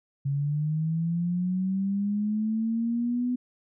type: linear sweep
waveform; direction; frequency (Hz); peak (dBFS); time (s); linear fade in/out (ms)
sine; up; 137.5 to 250; -24; 0.25-3.36; 10
effects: none